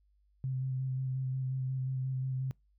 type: tone with vibrato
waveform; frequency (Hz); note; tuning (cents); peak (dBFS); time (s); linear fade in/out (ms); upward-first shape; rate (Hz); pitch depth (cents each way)
sine; 130.81; C3; 0; -31; 0.44-2.51; 0; square; 5.6; 15
effects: noise-tail reverb RT60 0.2 s tail -25 dB re dry + added 50 Hz sine -66 dBFS peak until 2.78 s